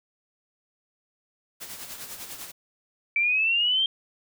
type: noise with tremolo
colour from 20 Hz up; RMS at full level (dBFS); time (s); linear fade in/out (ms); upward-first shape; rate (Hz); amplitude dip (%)
white; -37; 1.6-2.52; 20; sine; 10; 55
type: exponential sweep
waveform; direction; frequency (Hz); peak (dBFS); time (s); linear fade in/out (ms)
sine; up; 2316 to 3200; -20; 3.16-3.86; 2
effects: none